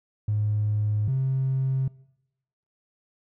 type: tone pair in turn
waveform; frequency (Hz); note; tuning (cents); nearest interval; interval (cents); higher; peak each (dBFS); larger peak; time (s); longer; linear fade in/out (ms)
triangle; 105.4 / 132.8; G#2 / C3; +26 / +26; major third; 400; second; -18; neither; 0.28-1.08 / 1.08-1.88; neither; 5
effects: noise-tail reverb RT60 0.9 s tail -26 dB re dry + tanh soft clip ceiling -19 dBFS